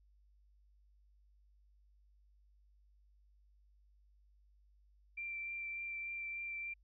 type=tone with vibrato; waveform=sine; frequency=2355 Hz; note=D7; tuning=4 cents sharp; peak=-40 dBFS; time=5.17-6.74 s; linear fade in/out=10 ms; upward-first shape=triangle; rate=3.4 Hz; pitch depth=12 cents each way; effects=added 50 Hz sine -65 dBFS peak until 6.83 s